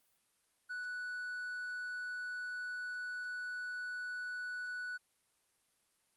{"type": "tone", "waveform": "triangle", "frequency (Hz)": 1480, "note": "F#6", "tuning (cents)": 0, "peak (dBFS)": -37, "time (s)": [0.69, 4.98], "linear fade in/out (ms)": 20, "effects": ["white hiss -75 dBFS RMS until 6.16 s", "Opus 32 kbps"]}